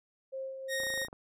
sine tone with tremolo, 532 Hz, C5, 29 cents sharp, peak -35 dBFS, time 0.32-1.05 s, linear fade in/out 20 ms, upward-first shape sine, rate 2.9 Hz, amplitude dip 45%
sawtooth tone, 1864.7 Hz, A#6, in tune, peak -29 dBFS, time 0.68-1.08 s, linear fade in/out 50 ms
clicks, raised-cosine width 1 ms, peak -32 dBFS, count 10, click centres 0.802 / 0.835 / 0.868 / 0.903 / 0.939 / 0.976 / 1.017 / 1.049 / 1.084 / 1.129 s
effects resampled to 32000 Hz

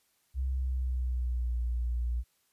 sine tone with pitch glide, 65.41 to 59.64 Hz, C2 to A#1, 0 to +40 cents, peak -28 dBFS, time 0.34-2.24 s, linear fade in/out 50 ms, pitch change -160 cents, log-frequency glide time 0.51-1.58 s, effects white hiss -72 dBFS RMS until 2.52 s + resampled to 32000 Hz

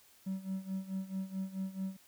triangle tone with tremolo, 190.8 Hz, G3, 47 cents flat, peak -30 dBFS, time 0.26-1.97 s, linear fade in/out 10 ms, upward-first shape sine, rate 4.6 Hz, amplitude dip 85%, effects tanh soft clip ceiling -28 dBFS + white hiss -63 dBFS RMS until 2.07 s

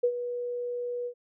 sine tone with ADSR envelope, 486.3 Hz, B4, 27 cents flat, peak -19 dBFS, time 0.03-1.14 s, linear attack 11 ms, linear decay 71 ms, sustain -11 dB, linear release 78 ms, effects none

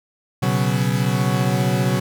40% pulse chord, B suspended second, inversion none, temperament equal, 123.47 / 138.59 / 185 Hz, B2 / C#3 / F#3, 0 / 0 / 0 cents, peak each -20 / -21 / -21 dBFS, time 0.42-2 s, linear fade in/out 10 ms, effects none

